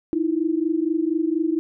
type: tone pair together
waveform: sine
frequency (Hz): 311.1 / 335.3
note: D#4 / E4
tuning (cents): 0 / +30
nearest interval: minor second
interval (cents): 130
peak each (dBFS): -22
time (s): 0.13-1.59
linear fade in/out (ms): 0
effects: none